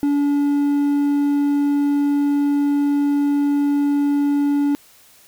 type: tone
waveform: triangle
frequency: 286.6 Hz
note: D4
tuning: 42 cents flat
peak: -13 dBFS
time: 0.03-4.75 s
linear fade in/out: 0 ms
effects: white hiss -50 dBFS RMS until 5.27 s